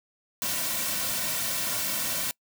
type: noise with comb filter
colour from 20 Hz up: white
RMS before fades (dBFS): -29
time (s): 0.42-2.31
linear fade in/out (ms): 0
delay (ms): 2.4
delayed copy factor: -0.65
effects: noise-tail reverb RT60 0.1 s tail -25 dB re dry